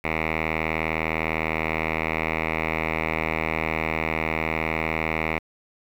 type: tone with low-pass filter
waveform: 5% pulse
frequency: 79.8 Hz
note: D#2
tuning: 44 cents sharp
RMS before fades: -26 dBFS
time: 0.04-5.39 s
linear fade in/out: 5 ms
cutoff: 2200 Hz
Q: 4.5
effects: 8-bit